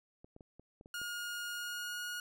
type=clicks; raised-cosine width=2 ms; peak=-40 dBFS; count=7; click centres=0.245 / 0.364 / 0.408 / 0.596 / 0.811 / 0.859 / 1.016 s
type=tone with pitch glide; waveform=sawtooth; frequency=1429 to 1442.3 Hz; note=F6 to F#6; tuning=+39 to -45 cents; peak=-35 dBFS; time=0.94-2.2 s; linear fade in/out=2 ms; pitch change=+16 cents; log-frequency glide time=1.52-2.02 s
effects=none